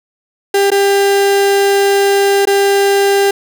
35% pulse tone with dropouts, 397.9 Hz, G4, 26 cents sharp, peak -7 dBFS, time 0.54-3.31 s, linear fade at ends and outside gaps 5 ms, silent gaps 0.704-0.716 / 2.454-2.471 s, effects none

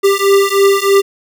square beating tone pair, 394 / 397.2 Hz, G4 / G4, +9 / +23 cents, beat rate 3.2 Hz, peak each -12 dBFS, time 0.03-1.02 s, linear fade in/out 20 ms, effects none

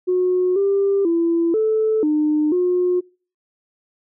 sine tone with pitch steps, 364.5 / 396.2 / 336 / 437.3 / 303 / 359.6 Hz, F#4 / G4 / E4 / A4 / D#4 / F#4, -26 / +18 / +33 / -11 / -46 / -49 cents, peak -14 dBFS, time 0.07-3.01 s, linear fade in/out 20 ms, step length 490 ms, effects noise-tail reverb RT60 0.4 s tail -26 dB re dry + tanh soft clip ceiling -10 dBFS

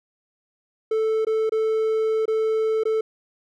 triangle tone with dropouts, 440 Hz, A4, in tune, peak -17 dBFS, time 0.91-3.01 s, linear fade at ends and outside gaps 5 ms, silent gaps 1.249-1.268 / 1.495-1.52 / 2.256-2.279 / 2.836-2.853 s, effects none

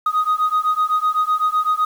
sine beating tone pair, 1244.5 / 1252.4 Hz, D#6 / D#6, 0 / +11 cents, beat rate 7.9 Hz, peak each -17 / -17 dBFS, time 0.06-1.85 s, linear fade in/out 5 ms, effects tanh soft clip ceiling -12 dBFS + 7-bit

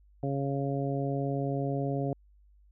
harmonic tone, 138.59 Hz, C#3, in tune, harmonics 1 / 2 / 3 / 4 / 5, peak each -31 / -34 / -36 / -37 / -38 dBFS, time 0.23-2.13 s, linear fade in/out 2 ms, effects added 50 Hz sine -57 dBFS peak until 2.71 s

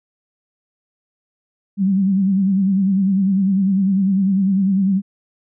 sine tone with vibrato, 193.3 Hz, G3, 24 cents flat, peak -13 dBFS, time 1.77-5.02 s, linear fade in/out 50 ms, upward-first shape sine, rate 10 Hz, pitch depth 69 cents each way, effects none

